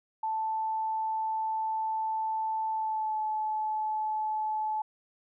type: tone with pitch glide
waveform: sine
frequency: 880 to 863.4 Hz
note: A5 to A5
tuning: 0 to -33 cents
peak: -28 dBFS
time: 0.23-4.82 s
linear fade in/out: 5 ms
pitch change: -33 cents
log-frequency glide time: 2.71-3.19 s
effects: none